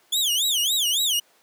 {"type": "tone with vibrato", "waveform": "sawtooth", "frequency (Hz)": 3322, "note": "G#7", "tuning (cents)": 0, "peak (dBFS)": -17, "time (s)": [0.12, 1.2], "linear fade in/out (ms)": 10, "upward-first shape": "sine", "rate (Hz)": 3.6, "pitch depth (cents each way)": 270, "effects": ["pink hiss -59 dBFS RMS until 1.42 s", "high-pass 400 Hz 12 dB/octave"]}